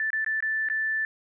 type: tone with dropouts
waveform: sine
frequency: 1760 Hz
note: A6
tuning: in tune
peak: -24 dBFS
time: 0-1.05 s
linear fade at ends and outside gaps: 1 ms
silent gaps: 0.104-0.131 / 0.246-0.263 / 0.405-0.425 / 0.687-0.699 s
effects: none